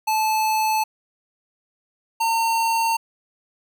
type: tone pair in turn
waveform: square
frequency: 870 / 910.3 Hz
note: A5 / A#5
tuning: -20 / -41 cents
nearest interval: minor second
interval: 79 cents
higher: second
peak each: -19 dBFS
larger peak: neither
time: 0.07-0.84 / 2.2-2.97 s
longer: neither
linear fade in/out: 10 ms
effects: none